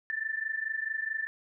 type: tone pair together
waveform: sine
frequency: 1760 / 1784.6 Hz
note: A6 / A6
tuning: 0 / +24 cents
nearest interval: unison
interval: 24 cents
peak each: -33 / -34 dBFS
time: 0.1-1.27 s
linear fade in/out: 0 ms
effects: none